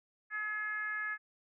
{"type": "tone with frequency modulation", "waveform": "sine", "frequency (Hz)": 1700, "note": "G#6", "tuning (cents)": 40, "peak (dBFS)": -34, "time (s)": [0.3, 1.18], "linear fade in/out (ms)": 50, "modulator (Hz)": 420, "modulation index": 0.72, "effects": []}